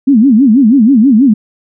sine tone with vibrato, 244.6 Hz, B3, 16 cents flat, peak -3 dBFS, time 0.07-1.34 s, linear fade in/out 10 ms, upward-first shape sine, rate 6.2 Hz, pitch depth 270 cents each way, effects none

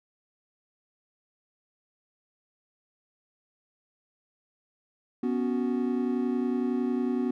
triangle chord, B suspended second, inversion none, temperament just, 246.9 / 277.8 / 370.4 Hz, B3 / C#4 / F#4, 0 / +4 / +2 cents, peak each -25 / -30 / -30 dBFS, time 5.23-7.31 s, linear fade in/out 5 ms, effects none

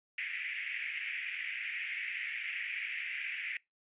white band-pass noise, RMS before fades -39 dBFS, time 0.18-3.57 s, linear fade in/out 2 ms, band 1900 to 2500 Hz, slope 48 dB/octave, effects noise-tail reverb RT60 0.2 s tail -24 dB re dry + resampled to 8000 Hz

